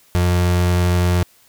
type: tone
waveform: 35% pulse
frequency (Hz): 88.7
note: F2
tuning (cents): +27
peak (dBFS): -12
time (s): 0.15-1.23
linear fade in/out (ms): 0
effects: white hiss -53 dBFS RMS until 1.48 s